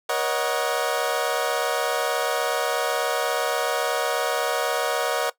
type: chord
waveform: 25% pulse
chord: D# minor seventh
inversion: second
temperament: equal with one note detuned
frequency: 477.9 / 554.4 / 622.3 / 740 Hz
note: A#4 / C#5 / D#5 / F#5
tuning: +43 / 0 / 0 / 0 cents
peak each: -24 dBFS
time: 0.09-5.3 s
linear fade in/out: 5 ms
effects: noise-tail reverb RT60 0.1 s tail -18 dB re dry